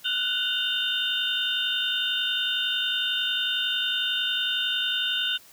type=tone cluster; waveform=sine; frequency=1442 / 1493 / 2814 / 3044 / 3627 Hz; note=F#6 / F#6 / F7 / F#7 / A#7; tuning=-45 / +15 / +12 / +48 / -48 cents; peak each=-37 / -32 / -29 / -30 / -28 dBFS; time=0.04-5.38 s; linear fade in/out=20 ms; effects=white hiss -52 dBFS RMS until 5.52 s